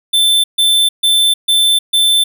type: tone bursts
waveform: square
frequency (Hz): 3539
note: A7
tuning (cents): +9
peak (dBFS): -9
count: 5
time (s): 0.13-2.24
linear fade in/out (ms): 10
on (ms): 310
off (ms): 140
effects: none